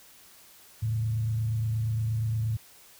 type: tone with frequency modulation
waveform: sine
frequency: 111.3 Hz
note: A2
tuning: 20 cents sharp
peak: -25 dBFS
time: 0.82-2.57 s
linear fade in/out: 10 ms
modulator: 28.5 Hz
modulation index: 0.38
effects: white hiss -54 dBFS RMS until 2.99 s